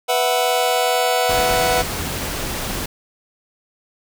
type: chord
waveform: sawtooth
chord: B suspended fourth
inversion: none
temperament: just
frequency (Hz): 493.9 / 658.5 / 740.8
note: B4 / E5 / F#5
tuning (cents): 0 / -2 / +2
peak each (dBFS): -16 / -18 / -15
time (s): 0.08-1.83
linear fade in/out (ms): 20
type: noise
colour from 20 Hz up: pink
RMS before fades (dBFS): -25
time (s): 1.29-2.86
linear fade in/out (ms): 5
effects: none